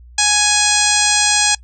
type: harmonic tone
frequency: 833 Hz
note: G#5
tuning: 5 cents sharp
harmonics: 1 / 2 / 3 / 4 / 5 / 6 / 7 / 8 / 9 / 10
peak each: -21 / -21 / -21 / -21 / -21 / -21 / -21 / -21 / -21 / -21 dBFS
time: 0.18-1.55 s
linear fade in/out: 5 ms
effects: noise-tail reverb RT60 0.1 s tail -24 dB re dry + added 60 Hz sine -38 dBFS peak until 1.63 s